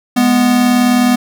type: tone pair together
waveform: square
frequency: 207.4 / 246.9 Hz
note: G#3 / B3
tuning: -2 / 0 cents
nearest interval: minor third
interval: 302 cents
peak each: -17 / -10 dBFS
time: 0.16-1.16 s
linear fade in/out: 10 ms
effects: none